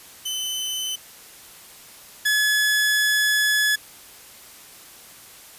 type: tone pair in turn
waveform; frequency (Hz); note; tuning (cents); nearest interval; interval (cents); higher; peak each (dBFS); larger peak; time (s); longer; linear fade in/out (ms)
sawtooth; 3037 / 1704.5; F#7 / G#6; +44 / +45; minor seventh; 999; first; -22 / -14; second; 0.25-0.96 / 2.25-3.76; second; 10
effects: white hiss -45 dBFS RMS until 5.58 s + resampled to 32000 Hz